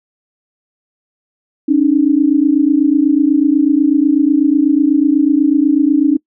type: tone pair together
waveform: sine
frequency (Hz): 277.2 / 305.3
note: C#4 / D#4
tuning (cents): 0 / -33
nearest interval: major second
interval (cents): 167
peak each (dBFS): -11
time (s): 1.68-6.17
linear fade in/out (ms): 10
effects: noise-tail reverb RT60 0.1 s tail -24 dB re dry